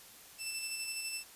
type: tone with tremolo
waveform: 15% pulse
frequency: 2658 Hz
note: E7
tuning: 14 cents sharp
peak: -29 dBFS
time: 0.38-1.24 s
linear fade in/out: 50 ms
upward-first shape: square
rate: 12 Hz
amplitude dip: 30%
effects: white hiss -55 dBFS RMS until 1.35 s + resampled to 32000 Hz